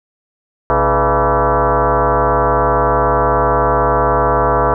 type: tone with frequency modulation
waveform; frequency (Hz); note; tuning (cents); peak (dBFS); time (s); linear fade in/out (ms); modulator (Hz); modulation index
sine; 239.3; A#3; +46; -10; 0.7-4.74; 0; 184; 5.9
effects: none